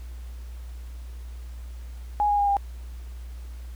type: tone with pitch steps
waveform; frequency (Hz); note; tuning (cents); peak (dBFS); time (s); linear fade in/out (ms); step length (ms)
sine; 830.6 / 821.1 / 811.6 / 802.3; G#5 / G#5 / G#5 / G5; 0 / -20 / -40 / +40; -19; 2.2-2.568; 0; 92
effects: added 60 Hz sine -35 dBFS peak until 3.75 s + pink hiss -55 dBFS RMS until 3.75 s